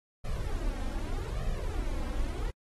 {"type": "noise with flanger", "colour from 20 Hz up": "brown", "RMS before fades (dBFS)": -32, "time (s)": [0.24, 2.51], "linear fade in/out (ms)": 10, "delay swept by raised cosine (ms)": [1.6, 3.8], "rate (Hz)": 0.82, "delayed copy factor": 0.75, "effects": ["AAC 32 kbps"]}